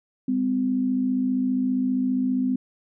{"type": "tone pair together", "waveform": "sine", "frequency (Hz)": [200.8, 255.8], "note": ["G3", "C4"], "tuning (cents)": [42, -39], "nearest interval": "major third", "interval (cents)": 419, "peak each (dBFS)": [-28, -21], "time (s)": [0.28, 2.56], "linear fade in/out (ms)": 5, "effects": []}